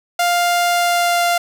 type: tone with pitch glide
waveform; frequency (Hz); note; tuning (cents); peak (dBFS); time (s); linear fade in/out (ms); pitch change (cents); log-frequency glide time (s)
sawtooth; 700 to 695.6; F5 to F5; +4 to -7; -10; 0.19-1.38; 5; -11; 0.7-1.25
effects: none